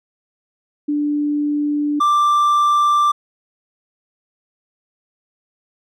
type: tone pair in turn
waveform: sine / triangle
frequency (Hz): 294 / 1178.6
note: D4 / D6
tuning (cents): +2 / +6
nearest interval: 2 octaves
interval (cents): 2404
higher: second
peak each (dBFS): -16 / -10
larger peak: second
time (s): 0.88-2 / 2-3.12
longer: neither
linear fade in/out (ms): 10
effects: none